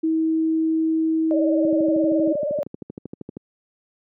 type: tone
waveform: sine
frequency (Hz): 320.6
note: E4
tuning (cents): -48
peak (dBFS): -17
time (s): 0.03-2.33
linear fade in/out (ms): 10
type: tone with vibrato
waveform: sine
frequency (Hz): 587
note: D5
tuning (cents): -1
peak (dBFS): -21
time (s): 1.31-2.63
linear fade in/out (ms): 0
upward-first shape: sine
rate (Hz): 19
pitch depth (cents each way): 90
type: click train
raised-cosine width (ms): 3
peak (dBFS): -17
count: 23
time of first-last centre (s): 1.65-3.369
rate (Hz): 12.8
effects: high-pass 200 Hz 12 dB/octave